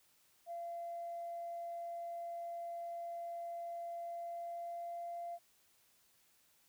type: tone with pitch glide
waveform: sine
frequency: 685 to 689.4 Hz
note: F5 to F5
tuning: -34 to -23 cents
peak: -40 dBFS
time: 0.46-5.39 s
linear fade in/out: 50 ms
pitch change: +11 cents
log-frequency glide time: 4.06-5.21 s
effects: tanh soft clip ceiling -36 dBFS + white hiss -71 dBFS RMS until 6.68 s